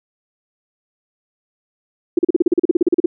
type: tone bursts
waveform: sine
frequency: 346.4 Hz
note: F4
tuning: 14 cents flat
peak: -8 dBFS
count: 16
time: 2.17-3.06 s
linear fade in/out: 5 ms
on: 20 ms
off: 38 ms
effects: none